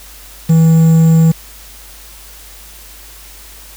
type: tone with quantisation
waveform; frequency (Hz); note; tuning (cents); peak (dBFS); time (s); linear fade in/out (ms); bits
triangle; 162.3; E3; -27; -3; 0.49-1.32; 10; 5
effects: added 50 Hz sine -38 dBFS peak until 3.76 s + white hiss -37 dBFS RMS until 3.76 s